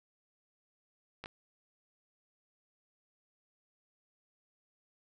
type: clicks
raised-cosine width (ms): 0.3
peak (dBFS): -26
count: 2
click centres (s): 1.24 / 1.259
effects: none